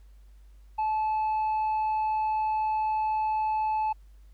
triangle tone with tanh clipping, 866 Hz, A5, 28 cents flat, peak -25 dBFS, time 0.78-3.93 s, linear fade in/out 10 ms, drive 7 dB, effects added 50 Hz sine -49 dBFS peak until 4.33 s + pink hiss -70 dBFS RMS until 4.33 s

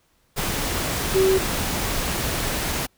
sine tone in noise, 380.9 Hz, G4, 50 cents flat, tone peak -15 dBFS, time 1.14-1.39 s, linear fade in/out 20 ms, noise pink, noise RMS -25 dBFS, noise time 0.36-2.87 s, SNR +7 dB, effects pink hiss -64 dBFS RMS until 2.97 s

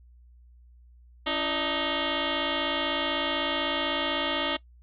sine tone with frequency modulation, 1260 Hz, D#6, 21 cents sharp, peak -25 dBFS, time 1.26-4.57 s, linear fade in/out 10 ms, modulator 308 Hz, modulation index 7.4, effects noise-tail reverb RT60 0.1 s tail -21 dB re dry + added 60 Hz sine -51 dBFS peak until 4.82 s

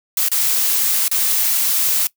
blue noise with dropouts, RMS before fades -17 dBFS, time 0.17-2.07 s, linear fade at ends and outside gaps 2 ms, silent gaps 0.286-0.316 / 1.081-1.113 s, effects noise-tail reverb RT60 0.1 s tail -21 dB re dry

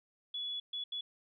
sine tone bursts at uneven times, 3405 Hz, G#7, 42 cents sharp, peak -36 dBFS, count 3, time 0.34-0.6 / 0.73-0.84 / 0.92-1.01 s, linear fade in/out 5 ms, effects none

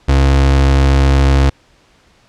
35% pulse tone, 68.2 Hz, C#2, 28 cents flat, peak -6 dBFS, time 0.08-1.5 s, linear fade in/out 10 ms, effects pink hiss -51 dBFS RMS until 2.28 s + low-pass 6000 Hz 12 dB/octave

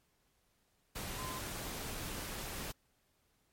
sine tone in noise, 1030 Hz, C6, 28 cents flat, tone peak -43 dBFS, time 1.18-1.39 s, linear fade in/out 10 ms, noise pink, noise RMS -42 dBFS, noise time 0.95-2.72 s, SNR -4 dB, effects pink hiss -75 dBFS RMS until 3.52 s + MP3 64 kbps

